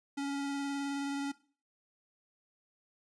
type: tone with vibrato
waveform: square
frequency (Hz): 280.1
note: C#4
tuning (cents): +18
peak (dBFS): -34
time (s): 0.17-1.32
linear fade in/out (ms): 10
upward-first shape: triangle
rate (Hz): 19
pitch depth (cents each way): 16
effects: noise-tail reverb RT60 0.4 s tail -18 dB re dry + resampled to 22050 Hz